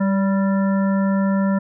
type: harmonic tone with a mistuned harmonic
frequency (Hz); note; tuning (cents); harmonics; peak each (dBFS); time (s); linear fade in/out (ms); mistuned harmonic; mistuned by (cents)
196; G3; 0; 1 / 3 / 5 / 7 / 9; -16 / -26 / -30 / -33 / -35; 0-1.59; 10; 3; -30
effects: none